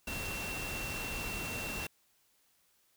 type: tone in noise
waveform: sine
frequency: 2714 Hz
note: E7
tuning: 50 cents sharp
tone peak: -40 dBFS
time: 0.07-1.87 s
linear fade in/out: 5 ms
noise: pink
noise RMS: -40 dBFS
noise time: 0.07-1.87 s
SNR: -3 dB
effects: white hiss -71 dBFS RMS until 2.96 s